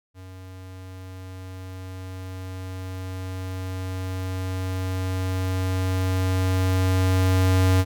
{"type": "tone with level ramp", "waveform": "square", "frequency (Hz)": 93.2, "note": "F#2", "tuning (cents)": 13, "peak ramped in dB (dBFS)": [-40, -16], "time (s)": [0.14, 7.85], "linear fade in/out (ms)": 50, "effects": []}